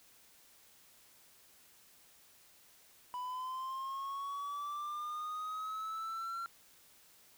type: linear sweep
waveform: triangle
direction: up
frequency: 987.8 to 1370 Hz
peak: -36 dBFS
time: 3.14-6.46 s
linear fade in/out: 0 ms
effects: white hiss -63 dBFS RMS until 7.37 s